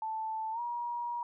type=tone with pitch glide; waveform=sine; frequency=880 to 954.1 Hz; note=A5 to A#5; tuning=0 to +40 cents; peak=-33 dBFS; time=0.02-1.23 s; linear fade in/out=2 ms; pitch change=+140 cents; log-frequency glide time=0.52-0.6 s; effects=none